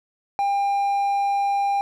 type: tone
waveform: triangle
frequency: 800 Hz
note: G5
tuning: 35 cents sharp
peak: -17 dBFS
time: 0.39-1.81 s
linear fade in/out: 0 ms
effects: none